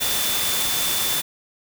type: tone in noise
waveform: sine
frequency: 3520 Hz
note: A7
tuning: in tune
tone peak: -27 dBFS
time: 0-1.22 s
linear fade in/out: 20 ms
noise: white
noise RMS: -23 dBFS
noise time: 0-1.22 s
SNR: -7 dB
effects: none